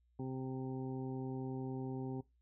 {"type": "harmonic tone", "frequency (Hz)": 130.81, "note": "C3", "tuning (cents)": 0, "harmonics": [1, 2, 3, 4, 6, 7], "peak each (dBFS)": [-42, -42, -46, -57, -53, -58], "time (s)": [0.19, 2.21], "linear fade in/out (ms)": 5, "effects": ["noise-tail reverb RT60 0.2 s tail -20 dB re dry", "added 60 Hz sine -70 dBFS peak until 2.41 s"]}